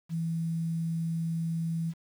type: tone with quantisation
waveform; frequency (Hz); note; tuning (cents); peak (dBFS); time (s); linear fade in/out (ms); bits
sine; 164.81; E3; 0; -28; 0.09-1.94; 50; 9
effects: none